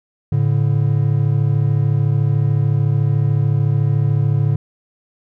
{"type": "tone pair together", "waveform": "triangle", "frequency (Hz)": [110, 143.74], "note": ["A2", "D3"], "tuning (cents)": [0, -37], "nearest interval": "perfect fourth", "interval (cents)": 463, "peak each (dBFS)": -14, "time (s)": [0.32, 4.56], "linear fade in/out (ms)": 5, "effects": []}